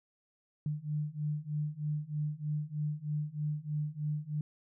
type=beating tone pair; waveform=sine; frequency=148.5 / 151.7 Hz; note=D3 / D#3; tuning=+20 / -44 cents; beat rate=3.2 Hz; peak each=-36 / -35 dBFS; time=0.66-4.41 s; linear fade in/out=2 ms; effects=none